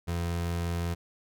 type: tone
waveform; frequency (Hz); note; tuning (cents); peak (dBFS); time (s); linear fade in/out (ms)
30% pulse; 85.6; F2; -34; -26; 0.07-0.95; 20
effects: none